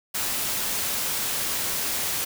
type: noise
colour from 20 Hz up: white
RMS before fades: -27 dBFS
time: 0.14-2.25 s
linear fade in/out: 10 ms
effects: none